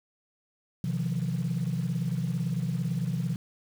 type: tone cluster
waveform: sine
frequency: 128.8 / 160.1 / 177.9 Hz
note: C3 / D#3 / F3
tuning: -27 / +50 / +32 cents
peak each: -30 dBFS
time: 0.84-3.36 s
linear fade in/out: 2 ms
effects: tanh soft clip ceiling -21 dBFS + 8-bit